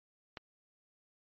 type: click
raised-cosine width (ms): 0.3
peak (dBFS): -26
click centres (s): 0.372
effects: MP3 32 kbps